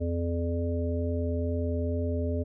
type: harmonic tone with a mistuned harmonic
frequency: 85 Hz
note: F2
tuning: 46 cents flat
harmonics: 1 / 3 / 5 / 7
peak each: -28 / -33 / -35 / -36 dBFS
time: 0-2.44 s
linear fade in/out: 20 ms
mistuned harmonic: 1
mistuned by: -15 cents
effects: none